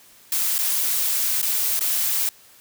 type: noise with dropouts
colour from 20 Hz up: blue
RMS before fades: -22 dBFS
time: 0.32-2.29 s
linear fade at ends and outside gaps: 2 ms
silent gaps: 0.582-0.588 / 1.417-1.427 / 1.794-1.808 s
effects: white hiss -51 dBFS RMS until 2.6 s